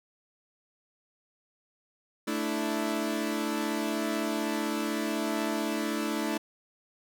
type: chord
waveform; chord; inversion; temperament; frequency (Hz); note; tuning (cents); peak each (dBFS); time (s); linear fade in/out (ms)
sawtooth; A suspended fourth; none; equal; 220 / 293.7 / 329.6; A3 / D4 / E4; 0 / 0 / 0; -29; 2.27-6.38; 10
effects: none